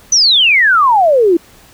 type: exponential sweep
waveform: sine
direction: down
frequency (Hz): 6170 to 322.4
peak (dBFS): -6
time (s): 0.12-1.37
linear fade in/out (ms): 5
effects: pink hiss -43 dBFS RMS until 1.73 s